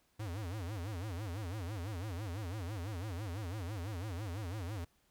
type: tone with vibrato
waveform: square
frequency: 96.4 Hz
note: G2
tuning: 28 cents flat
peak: -39 dBFS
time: 0.19-4.85 s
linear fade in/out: 10 ms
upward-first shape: sine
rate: 6 Hz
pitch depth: 250 cents each way
effects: pink hiss -73 dBFS RMS until 5.1 s